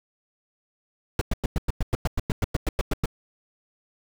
brown noise bursts, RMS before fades -22 dBFS, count 16, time 1.19-3.058 s, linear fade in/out 2 ms, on 23 ms, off 100 ms, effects none

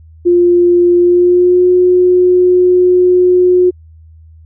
sine tone with pitch glide, 350.8 to 361.7 Hz, F4 to F#4, +8 to -39 cents, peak -5 dBFS, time 0.25-3.71 s, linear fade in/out 20 ms, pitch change +53 cents, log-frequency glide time 0.98-1.69 s, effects added 80 Hz sine -36 dBFS peak until 4.45 s

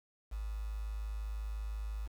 sine tone with quantisation, 52.9 Hz, G#1, 33 cents sharp, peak -36 dBFS, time 0.31-2.08 s, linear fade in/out 20 ms, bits 9, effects none

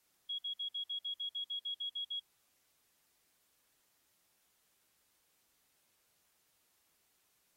sine tone bursts, 3316 Hz, G#7, 3 cents flat, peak -36 dBFS, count 13, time 0.29-2.199 s, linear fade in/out 10 ms, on 97 ms, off 54 ms, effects white hiss -75 dBFS RMS until 7.56 s + AAC 48 kbps

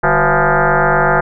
sine tone with frequency modulation, 370 Hz, F#4, in tune, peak -9 dBFS, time 0.03-1.21 s, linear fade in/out 10 ms, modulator 173 Hz, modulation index 7.5, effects none

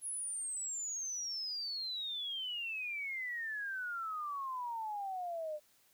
sine exponential sweep, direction down, 10760 to 592 Hz, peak -37 dBFS, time 0.01-5.6 s, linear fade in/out 50 ms, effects white hiss -69 dBFS RMS until 5.93 s

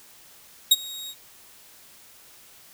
sawtooth tone with ADSR envelope, 3775 Hz, A#7, 21 cents sharp, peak -7 dBFS, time 0.71-1.15 s, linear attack 8 ms, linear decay 33 ms, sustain -24 dB, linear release 55 ms, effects white hiss -51 dBFS RMS until 2.73 s

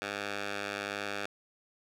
10% pulse tone with band-pass filter, 101.3 Hz, G#2, 43 cents flat, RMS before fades -37 dBFS, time 0.02-1.26 s, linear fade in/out 0 ms, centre 2100 Hz, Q 0.72, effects none

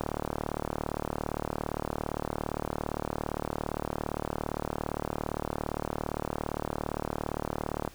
click train, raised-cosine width 1 ms, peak -16 dBFS, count 296, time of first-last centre 0.01-7.877 s, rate 37.5 Hz, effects pink hiss -53 dBFS RMS until 7.94 s

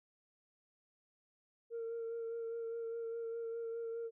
sine tone with vibrato, 460 Hz, A#4, 23 cents flat, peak -37 dBFS, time 1.7-4.11 s, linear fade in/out 50 ms, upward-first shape sine, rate 4.9 Hz, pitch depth 19 cents each way, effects tanh soft clip ceiling -36 dBFS

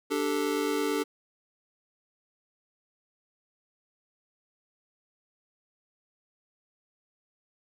square chord, D suspended fourth, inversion none, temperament just, 293.7 / 391.6 / 440.5 Hz, D4 / G4 / A4, 0 / -2 / +2 cents, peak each -31 / -33 / -31 dBFS, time 0.1-1.04 s, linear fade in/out 20 ms, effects none

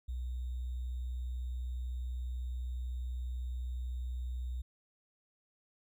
sine tone with sample-and-hold, 62 Hz, B1, 7 cents sharp, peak -35 dBFS, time 0.08-4.62 s, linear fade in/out 10 ms, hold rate 3675 Hz, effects none

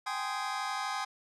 sawtooth chord, Ab major seventh, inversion third, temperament just, 778.7 / 830.6 / 1038.3 / 1245.9 Hz, G5 / Ab5 / C6 / Eb6, -12 / 0 / -14 / +2 cents, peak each -34 dBFS, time 0.06-1.05 s, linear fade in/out 10 ms, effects low-pass 7000 Hz 12 dB/octave

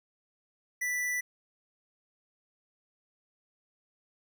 square tone, 1975.5 Hz, B6, in tune, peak -30 dBFS, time 0.81-1.21 s, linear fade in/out 10 ms, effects none

